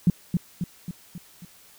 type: tone with echo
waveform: sine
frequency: 175.6 Hz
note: F3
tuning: 10 cents sharp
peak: -13 dBFS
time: 0.07-0.1 s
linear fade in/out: 2 ms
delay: 270 ms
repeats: 5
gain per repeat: -5 dB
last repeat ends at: 1.45 s
effects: white hiss -53 dBFS RMS until 1.78 s